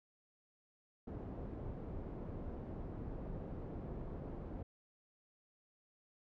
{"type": "low-pass noise", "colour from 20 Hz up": "pink", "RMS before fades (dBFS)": -45, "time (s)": [1.07, 4.63], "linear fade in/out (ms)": 5, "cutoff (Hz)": 520, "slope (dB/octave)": 12, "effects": []}